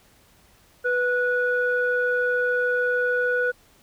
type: tone pair together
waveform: sine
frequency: 493.9 / 1468.5 Hz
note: B4 / F#6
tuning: 0 / -13 cents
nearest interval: octave + perfect fifth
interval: 1887 cents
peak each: -22 dBFS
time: 0.84-3.52 s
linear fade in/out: 20 ms
effects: tanh soft clip ceiling -12 dBFS + pink hiss -57 dBFS RMS until 3.82 s